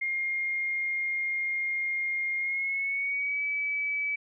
sine tone with pitch glide, 2127 to 2293 Hz, C7 to D7, +28 to -42 cents, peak -27 dBFS, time 0.01-4.16 s, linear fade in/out 10 ms, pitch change +130 cents, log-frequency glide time 2.37-3.43 s, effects none

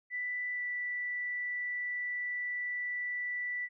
sine tone with pitch glide, 1980 to 1968.6 Hz, B6 to B6, +4 to -6 cents, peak -33 dBFS, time 0.1-3.69 s, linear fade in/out 50 ms, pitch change -10 cents, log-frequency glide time 0.54-0.6 s, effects none

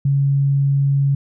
sine tone, 139.2 Hz, C#3, 8 cents sharp, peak -13 dBFS, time 0.05-1.15 s, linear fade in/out 5 ms, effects none

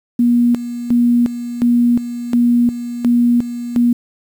sine tone with tremolo, 240 Hz, B3, 49 cents flat, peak -9 dBFS, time 0.19-3.93 s, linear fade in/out 5 ms, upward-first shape square, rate 1.4 Hz, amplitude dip 75%, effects 7-bit

